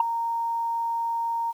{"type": "tone with ADSR envelope", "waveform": "sine", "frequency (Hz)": 926, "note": "A#5", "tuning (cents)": -12, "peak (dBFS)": -12, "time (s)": [0, 1.53], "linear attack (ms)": 4, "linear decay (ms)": 10, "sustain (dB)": -12, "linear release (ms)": 32, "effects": ["tanh soft clip ceiling -10 dBFS", "9-bit"]}